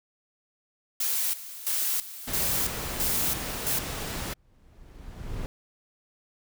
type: noise with tremolo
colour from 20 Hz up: blue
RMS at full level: -27 dBFS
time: 1-3.79 s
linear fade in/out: 5 ms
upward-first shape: square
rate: 1.5 Hz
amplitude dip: 80%
type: noise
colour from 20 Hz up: pink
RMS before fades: -34 dBFS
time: 2.27-4.34 s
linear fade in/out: 10 ms
type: noise with exponential growth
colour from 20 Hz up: brown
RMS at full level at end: -30 dBFS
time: 4.17-5.46 s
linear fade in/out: 0 ms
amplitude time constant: 280 ms
effects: none